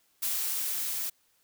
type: noise with level ramp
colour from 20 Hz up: blue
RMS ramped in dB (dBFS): -30 to -33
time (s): 0.22-1.1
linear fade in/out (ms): 10
effects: white hiss -69 dBFS RMS until 1.43 s